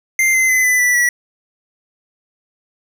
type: tone with pitch steps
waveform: square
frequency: 2093 / 2062 / 2031 / 2001 / 1971 / 1941.6 Hz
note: C7 / C7 / B6 / B6 / B6 / B6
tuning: 0 / -26 / +48 / +22 / -4 / -30 cents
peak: -12 dBFS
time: 0.19-1.09 s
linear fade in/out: 2 ms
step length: 150 ms
effects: none